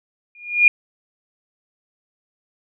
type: tone with exponential growth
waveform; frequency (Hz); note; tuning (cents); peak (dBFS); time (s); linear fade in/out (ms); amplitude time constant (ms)
sine; 2427; D#7; -44; -5; 0.35-0.68; 2; 70
effects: none